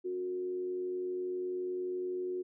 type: tone with frequency modulation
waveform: sine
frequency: 364.5 Hz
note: F#4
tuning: 26 cents flat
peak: -33 dBFS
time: 0.04-2.43 s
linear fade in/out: 20 ms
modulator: 91.9 Hz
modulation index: 0.3
effects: none